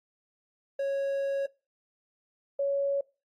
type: tone pair in turn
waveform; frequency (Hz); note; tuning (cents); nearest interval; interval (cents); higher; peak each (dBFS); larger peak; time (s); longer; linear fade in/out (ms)
triangle / sine; 552 / 558.4; C#5 / C#5; -7 / +13; unison; 20; second; -25 / -25; neither; 0.79-1.46 / 2.59-3.01; first; 5
effects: noise-tail reverb RT60 0.3 s tail -22 dB re dry + AAC 48 kbps